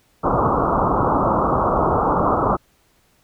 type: low-pass noise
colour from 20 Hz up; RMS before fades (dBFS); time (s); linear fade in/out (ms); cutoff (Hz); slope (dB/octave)
white; -18; 0.23-2.57; 20; 1300; 96
effects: pink hiss -60 dBFS RMS until 3.23 s